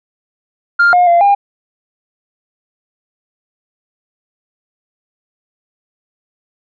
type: tone with pitch steps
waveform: sine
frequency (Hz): 1400 / 714 / 689 / 805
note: F6 / F5 / F5 / G5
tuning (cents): +4 / +38 / -24 / +46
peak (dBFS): -4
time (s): 0.79-1.35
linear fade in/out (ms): 10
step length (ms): 140
effects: tanh soft clip ceiling -4 dBFS